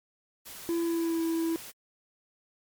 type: noise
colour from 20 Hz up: white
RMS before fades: -44 dBFS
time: 0.45-1.72 s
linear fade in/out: 20 ms
type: tone with pitch glide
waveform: triangle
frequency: 337.1 to 328.8 Hz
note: E4 to E4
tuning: +39 to -4 cents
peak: -24 dBFS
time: 0.69-1.56 s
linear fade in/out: 0 ms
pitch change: -43 cents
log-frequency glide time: 0.81-1.21 s
effects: MP3 96 kbps